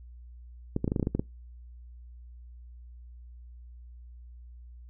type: clicks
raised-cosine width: 3 ms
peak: -14 dBFS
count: 10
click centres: 0.764 / 0.844 / 0.878 / 0.919 / 0.962 / 0.997 / 1.028 / 1.071 / 1.15 / 1.195 s
effects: noise-tail reverb RT60 0.2 s tail -24 dB re dry + added 60 Hz sine -45 dBFS peak until 4.89 s